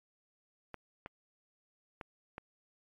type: clicks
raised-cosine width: 0.5 ms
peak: -27 dBFS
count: 4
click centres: 0.743 / 1.061 / 2.012 / 2.381 s
effects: MP3 96 kbps